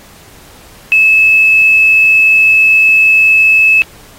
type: tone with quantisation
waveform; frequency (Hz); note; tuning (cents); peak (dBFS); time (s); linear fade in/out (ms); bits
sine; 2600; E7; -24; -4; 0.92-3.82; 0; 5
effects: pink hiss -39 dBFS RMS until 4.18 s + AAC 48 kbps